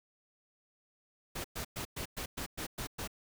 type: noise bursts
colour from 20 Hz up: pink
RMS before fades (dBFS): -39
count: 9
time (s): 1.35-3.076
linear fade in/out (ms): 10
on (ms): 94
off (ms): 110
effects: none